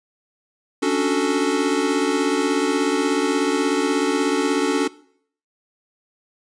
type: chord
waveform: square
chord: D major seventh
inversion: third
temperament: equal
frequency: 277.2 / 293.7 / 370 / 440 Hz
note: C#4 / D4 / F#4 / A4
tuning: 0 / 0 / 0 / 0 cents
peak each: -24 dBFS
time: 0.82-4.88 s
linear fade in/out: 10 ms
effects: noise-tail reverb RT60 0.6 s tail -20 dB re dry + resampled to 22050 Hz